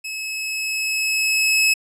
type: tone with level ramp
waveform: sawtooth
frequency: 2582 Hz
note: E7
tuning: 37 cents flat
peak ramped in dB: -24 to -10 dBFS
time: 0.04-1.74 s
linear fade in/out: 10 ms
effects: low-pass 12000 Hz 12 dB/octave